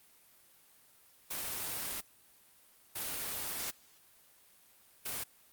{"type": "noise bursts at uneven times", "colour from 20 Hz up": "white", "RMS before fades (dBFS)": -38, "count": 3, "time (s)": [[1.3, 2.01], [2.95, 3.71], [5.05, 5.24]], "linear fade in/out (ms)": 10, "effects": ["white hiss -63 dBFS RMS until 5.52 s", "Opus 32 kbps"]}